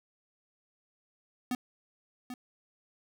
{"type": "tone with echo", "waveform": "square", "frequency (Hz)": 249.5, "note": "B3", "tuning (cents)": 18, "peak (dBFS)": -30, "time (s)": [1.51, 1.55], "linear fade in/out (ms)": 2, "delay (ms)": 790, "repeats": 1, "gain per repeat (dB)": -9, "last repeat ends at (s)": 2.34, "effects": []}